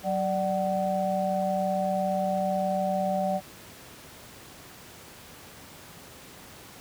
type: tone cluster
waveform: sine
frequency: 188.3 / 590 / 753 Hz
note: F#3 / D5 / F#5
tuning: +31 / +8 / +30 cents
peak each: -30 / -28 / -28 dBFS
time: 0.03-3.41 s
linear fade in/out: 50 ms
effects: pink hiss -47 dBFS RMS until 6.8 s + high-pass 80 Hz 12 dB/octave